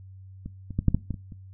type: clicks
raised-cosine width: 5 ms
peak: -22 / -24 / -12 / -6 / -9 / -17 / -24 / -28 dBFS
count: 8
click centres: 0.46 / 0.707 / 0.79 / 0.883 / 0.946 / 1.107 / 1.142 / 1.322 s
effects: noise-tail reverb RT60 0.3 s tail -20 dB re dry + added 95 Hz sine -43 dBFS peak until 1.53 s